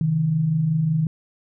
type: tone pair together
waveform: sine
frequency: 133.62 / 159 Hz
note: C3 / D#3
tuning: +37 / +38 cents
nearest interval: minor third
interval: 301 cents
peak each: -27 / -18 dBFS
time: 0.01-1.07 s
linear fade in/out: 2 ms
effects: none